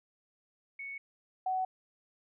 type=tone pair in turn; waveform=sine; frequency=2217 / 749.3 Hz; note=C#7 / F#5; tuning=0 / +22 cents; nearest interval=octave + perfect fifth; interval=1878 cents; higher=first; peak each=-39 / -29 dBFS; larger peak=second; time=0.79-0.98 / 1.46-1.65 s; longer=neither; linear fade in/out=5 ms; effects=none